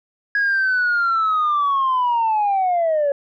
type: linear sweep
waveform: sine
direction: down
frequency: 1661.2 to 554.4 Hz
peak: -14 dBFS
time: 0.35-3.12 s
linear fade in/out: 2 ms
effects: tanh soft clip ceiling -13 dBFS